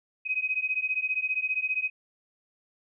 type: beating tone pair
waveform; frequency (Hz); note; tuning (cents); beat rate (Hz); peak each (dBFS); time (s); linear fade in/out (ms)
sine; 2514 / 2529; D#7 / D#7; +17 / +28; 15; -29 / -29; 0.25-1.9; 20
effects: none